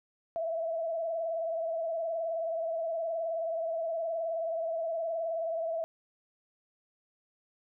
sine tone with vibrato, 659 Hz, E5, 1 cent flat, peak -30 dBFS, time 0.36-5.84 s, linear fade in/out 0 ms, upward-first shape triangle, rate 19 Hz, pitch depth 62 cents each way, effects none

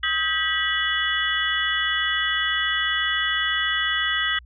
sine tone cluster, 1269 / 1587 / 1945 / 2965 / 3389 Hz, D#6 / G6 / B6 / F#7 / G#7, +34 / +21 / -27 / +3 / +34 cents, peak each -29 / -28 / -24 / -28 / -28 dBFS, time 0.03-4.39 s, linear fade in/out 5 ms, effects added 60 Hz sine -44 dBFS peak until 4.45 s

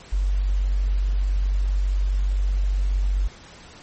sine tone, 47.62 Hz, G1, 49 cents flat, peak -18 dBFS, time 0.12-3.28 s, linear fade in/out 10 ms, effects pink hiss -45 dBFS RMS until 3.82 s + MP3 32 kbps

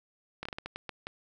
slowing click train, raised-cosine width 0.3 ms, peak -21 dBFS, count 9, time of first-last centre 0.43-1.069 s, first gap 24 ms, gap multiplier 1.33, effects none

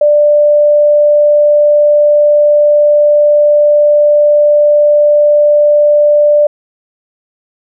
sine tone, 591 Hz, D5, 11 cents sharp, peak -4 dBFS, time 0.01-6.47 s, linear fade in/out 5 ms, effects none

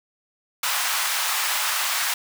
pink high-pass noise, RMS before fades -24 dBFS, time 0.63-2.14 s, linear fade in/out 5 ms, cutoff 910 Hz, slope 24 dB/octave, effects none

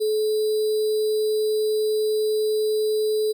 sine tone with sample-and-hold, 430 Hz, A4, 40 cents flat, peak -19 dBFS, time 0-3.33 s, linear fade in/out 20 ms, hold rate 4410 Hz, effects none

